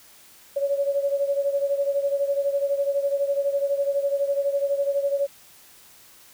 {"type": "beating tone pair", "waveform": "sine", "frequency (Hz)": [558, 570], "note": ["C#5", "C#5"], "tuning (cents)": [11, 48], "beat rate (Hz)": 12, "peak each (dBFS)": [-22, -27], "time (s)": [0.56, 5.27], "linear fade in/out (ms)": 10, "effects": ["white hiss -51 dBFS RMS until 6.33 s"]}